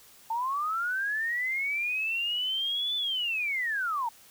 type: linear two-way sweep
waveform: sine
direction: up then down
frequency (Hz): 880 to 3520 to 880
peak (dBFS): -27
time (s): 0.3-4.09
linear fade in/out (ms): 5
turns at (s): 2.96
effects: white hiss -55 dBFS RMS until 4.3 s